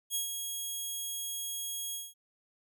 10% pulse tone with ADSR envelope, 3300 Hz, G#7, 12 cents flat, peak -21 dBFS, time 0.1-2.14 s, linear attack 50 ms, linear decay 120 ms, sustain -6 dB, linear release 200 ms, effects none

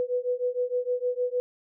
sine beating tone pair, 492 / 498.5 Hz, B4 / B4, -7 / +16 cents, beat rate 6.5 Hz, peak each -28 dBFS, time 0-1.4 s, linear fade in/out 0 ms, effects none

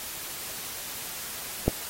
click, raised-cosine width 2 ms, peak -7 dBFS, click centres 1.68 s, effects white hiss -37 dBFS RMS until 1.89 s + AAC 48 kbps

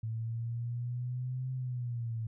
sine exponential two-way sweep, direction up then down, 111.3 to 130 to 111.3 Hz, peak -33 dBFS, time 0.03-2.27 s, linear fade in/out 5 ms, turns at 1.52 s, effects none

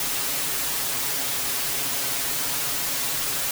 white noise with comb filter, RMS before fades -26 dBFS, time 0-3.51 s, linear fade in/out 2 ms, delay 7.2 ms, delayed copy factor +1, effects none

